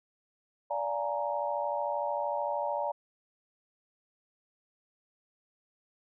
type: chord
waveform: sine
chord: Bb dominant seventh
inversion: first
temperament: just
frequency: 582.7 / 699.2 / 839.1 / 932.3 Hz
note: D5 / F5 / Ab5 / Bb5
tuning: -14 / +2 / +18 / 0 cents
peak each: -33 / -38 / -36 / -34 dBFS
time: 0.7-2.92 s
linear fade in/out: 10 ms
effects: none